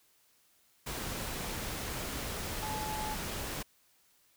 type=tone in noise; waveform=sine; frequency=858 Hz; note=A5; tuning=44 cents flat; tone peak=-37 dBFS; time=2.62-3.15 s; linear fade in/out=10 ms; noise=pink; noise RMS=-38 dBFS; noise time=0.86-3.63 s; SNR=-2 dB; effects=white hiss -68 dBFS RMS until 4.36 s